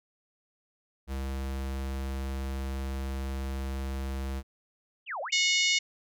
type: tone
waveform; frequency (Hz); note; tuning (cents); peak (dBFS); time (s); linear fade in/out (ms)
square; 67; C2; +42; -32; 1.07-4.43; 50
type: exponential two-way sweep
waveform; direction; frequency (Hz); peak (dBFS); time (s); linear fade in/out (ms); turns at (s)
sine; down then up; 3300 to 519 to 3300; -32; 5.06-5.32; 50; 5.21
type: harmonic tone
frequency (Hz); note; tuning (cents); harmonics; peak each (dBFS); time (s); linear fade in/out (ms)
728; F#5; -28; 3 / 4 / 5 / 6 / 7 / 8 / 9 / 10; -27 / -29 / -31 / -33 / -34 / -35 / -36 / -37; 5.32-5.79; 10
effects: none